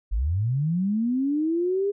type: linear sweep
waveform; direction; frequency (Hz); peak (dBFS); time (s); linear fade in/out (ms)
sine; up; 43.65 to 410.4; -21; 0.11-1.92; 20
effects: none